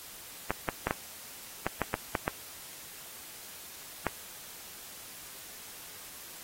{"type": "clicks", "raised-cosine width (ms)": 0.5, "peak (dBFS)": -13, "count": 10, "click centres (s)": [0.506, 0.688, 0.87, 0.909, 1.666, 1.817, 1.941, 2.152, 2.279, 4.067], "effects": ["white hiss -47 dBFS RMS until 6.43 s", "AAC 48 kbps"]}